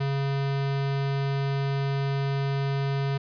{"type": "tone", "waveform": "square", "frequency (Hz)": 138.2, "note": "C#3", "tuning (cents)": -5, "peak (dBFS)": -25, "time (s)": [0, 3.18], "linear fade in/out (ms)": 10, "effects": ["resampled to 11025 Hz"]}